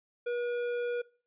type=tone with tanh clipping; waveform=sine; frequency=482 Hz; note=B4; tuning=42 cents flat; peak=-32 dBFS; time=0.26-1.02 s; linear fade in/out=10 ms; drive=13 dB; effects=noise-tail reverb RT60 0.4 s tail -22 dB re dry + resampled to 8000 Hz